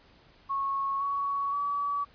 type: tone with pitch steps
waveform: sine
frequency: 1099 / 1120.8 / 1143 Hz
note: C#6 / C#6 / D6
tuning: -15 / +19 / -47 cents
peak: -27 dBFS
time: 0.49-2.05 s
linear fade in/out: 20 ms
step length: 520 ms
effects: pink hiss -59 dBFS RMS until 2.14 s + resampled to 11025 Hz